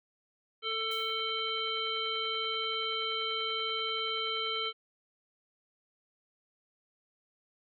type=harmonic tone; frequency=444.8 Hz; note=A4; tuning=19 cents sharp; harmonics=1 / 3 / 5 / 7 / 9; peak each=-39 / -37 / -40 / -34 / -41 dBFS; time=0.62-4.73 s; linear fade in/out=50 ms
type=noise with exponential decay; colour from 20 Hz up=blue; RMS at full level=-46 dBFS; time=0.91-1.33 s; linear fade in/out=5 ms; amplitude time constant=90 ms
effects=none